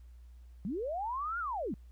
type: linear two-way sweep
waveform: sine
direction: up then down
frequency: 169.5 to 1447 to 169.5 Hz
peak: -33 dBFS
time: 0.65-1.74 s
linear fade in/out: 0 ms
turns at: 1.39 s
effects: added 60 Hz sine -50 dBFS peak until 1.91 s + pink hiss -74 dBFS RMS until 1.91 s